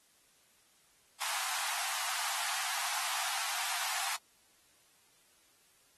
pink high-pass noise, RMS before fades -36 dBFS, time 1.2-4.17 s, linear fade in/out 20 ms, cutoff 700 Hz, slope 96 dB/octave, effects white hiss -67 dBFS RMS until 5.97 s + AAC 32 kbps

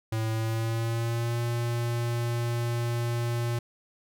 square tone with pitch glide, 111.2 to 118.49 Hz, A2 to A#2, +19 to +29 cents, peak -27 dBFS, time 0.12-3.59 s, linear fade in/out 5 ms, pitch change +110 cents, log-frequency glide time 0.31-1.41 s, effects none

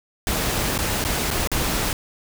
pink noise with dropouts, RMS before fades -23 dBFS, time 0.27-1.93 s, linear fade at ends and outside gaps 1 ms, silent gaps 0.779-0.788 / 1.041-1.049 / 1.305-1.311 / 1.474-1.516 s, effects none

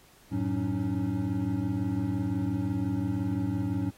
triangle tone cluster, 92.4 / 110.3 / 185.5 / 279.3 / 305.1 Hz, F#2 / A2 / F#3 / C#4 / D#4, -2 / +5 / +5 / +13 / -34 cents, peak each -34 / -30 / -32 / -29 / -34 dBFS, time 0.31-3.91 s, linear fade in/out 20 ms, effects pink hiss -58 dBFS RMS until 3.97 s + AAC 48 kbps

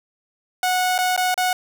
sawtooth tone with dropouts, 734 Hz, F#5, 14 cents flat, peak -14 dBFS, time 0.63-1.53 s, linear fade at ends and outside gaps 2 ms, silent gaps 0.98-0.987 / 1.164-1.176 / 1.343-1.377 s, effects none

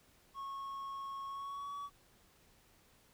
triangle tone with pitch glide, 1096 to 1136.6 Hz, C#6 to C#6, -20 to +43 cents, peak -39 dBFS, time 0.34-1.9 s, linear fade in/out 50 ms, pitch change +63 cents, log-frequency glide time 1.26-1.77 s, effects pink hiss -67 dBFS RMS until 3.13 s

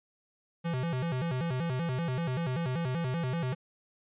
square tone with vibrato, 146.83 Hz, D3, in tune, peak -30 dBFS, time 0.64-3.55 s, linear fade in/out 20 ms, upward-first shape square, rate 5.2 Hz, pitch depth 240 cents each way, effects resampled to 8000 Hz

